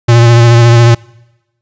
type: tone with vibrato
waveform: square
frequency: 117.8 Hz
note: A#2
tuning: 19 cents sharp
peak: -3 dBFS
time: 0.08-0.95 s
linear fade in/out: 10 ms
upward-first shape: sine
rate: 14 Hz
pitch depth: 26 cents each way
effects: noise-tail reverb RT60 1.0 s tail -25 dB re dry + resampled to 16000 Hz